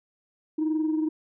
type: tone pair together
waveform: sine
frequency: 311.2 / 333.2 Hz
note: D#4 / E4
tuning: 0 / +19 cents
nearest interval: minor second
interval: 119 cents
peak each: -22 / -31 dBFS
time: 0.58-1.09 s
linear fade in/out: 10 ms
effects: tanh soft clip ceiling -19 dBFS